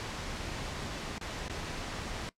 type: noise with dropouts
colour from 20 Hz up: pink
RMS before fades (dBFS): -38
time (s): 0-2.29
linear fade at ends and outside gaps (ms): 0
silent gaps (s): 1.181-1.212 / 1.482-1.497
effects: noise-tail reverb RT60 0.1 s tail -19 dB re dry + low-pass 6000 Hz 12 dB/octave